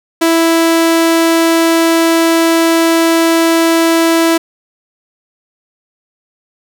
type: tone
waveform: sawtooth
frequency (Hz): 330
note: E4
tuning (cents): +2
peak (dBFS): -4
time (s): 0.21-4.38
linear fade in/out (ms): 10
effects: none